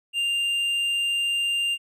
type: tone with tanh clipping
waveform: sine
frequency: 2794 Hz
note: F7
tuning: in tune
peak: -23 dBFS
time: 0.13-1.78 s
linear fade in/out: 50 ms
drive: 6 dB
effects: none